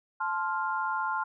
sine chord, F major, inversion first, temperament just, 873.1 / 1047.7 / 1396.9 Hz, A5 / C6 / F6, -14 / +2 / 0 cents, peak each -32 dBFS, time 0.2-1.24 s, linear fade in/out 10 ms, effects none

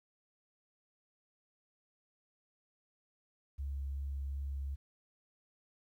sine tone with vibrato, 69.3 Hz, C#2, in tune, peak -35 dBFS, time 3.58-4.76 s, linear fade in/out 20 ms, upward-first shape triangle, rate 2.7 Hz, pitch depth 13 cents each way, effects tanh soft clip ceiling -31 dBFS + 12-bit

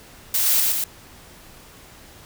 blue noise with echo, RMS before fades -20 dBFS, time 0.34-0.6 s, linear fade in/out 2 ms, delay 120 ms, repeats 2, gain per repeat -2 dB, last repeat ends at 0.84 s, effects pink hiss -46 dBFS RMS until 2.25 s

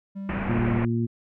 triangle tone, 196 Hz, G3, in tune, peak -29 dBFS, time 0.15-0.8 s, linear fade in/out 20 ms
pink low-pass noise, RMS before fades -30 dBFS, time 0.29-0.85 s, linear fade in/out 2 ms, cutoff 2500 Hz, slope 48 dB/octave
harmonic tone, 116.54 Hz, A#2, in tune, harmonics 1 / 2 / 3, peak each -25 / -25 / -31 dBFS, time 0.48-1.07 s, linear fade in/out 20 ms
effects none

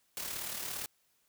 white noise with amplitude modulation, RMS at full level -37 dBFS, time 0.17-0.86 s, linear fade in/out 0 ms, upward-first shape sine, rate 37.4 Hz, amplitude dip 50%, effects white hiss -73 dBFS RMS until 1.28 s

